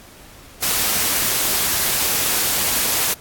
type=noise; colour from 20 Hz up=white; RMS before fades=-19 dBFS; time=0.62-3.14 s; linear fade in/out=10 ms; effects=pink hiss -44 dBFS RMS until 3.2 s + AAC 64 kbps